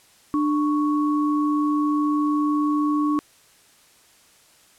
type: tone pair together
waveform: sine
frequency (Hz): 297.6 / 1111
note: D4 / C#6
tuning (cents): +23 / +4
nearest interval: octave + major seventh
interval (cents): 2281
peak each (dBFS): -19 / -26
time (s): 0.34-3.19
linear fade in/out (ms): 0
effects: white hiss -55 dBFS RMS until 4.78 s + low-pass 11000 Hz 12 dB/octave